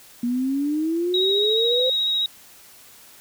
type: exponential sweep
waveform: sine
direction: up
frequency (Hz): 236.7 to 521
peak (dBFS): -20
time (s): 0.23-1.9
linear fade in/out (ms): 5
type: tone with vibrato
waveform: sine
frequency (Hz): 3800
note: A#7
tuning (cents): +33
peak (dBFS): -19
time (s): 1.14-2.26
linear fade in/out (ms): 2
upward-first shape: triangle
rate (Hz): 14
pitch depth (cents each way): 19
effects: white hiss -48 dBFS RMS until 3.2 s